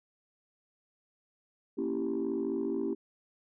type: chord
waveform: sine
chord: A# diminished seventh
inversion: none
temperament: equal with one note detuned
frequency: 233.1 / 277.2 / 331.7 / 392 Hz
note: A#3 / C#4 / E4 / G4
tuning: 0 / 0 / +11 / 0 cents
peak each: -36 / -34 / -34 / -33 dBFS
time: 1.77-2.95 s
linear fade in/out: 20 ms
effects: tanh soft clip ceiling -24 dBFS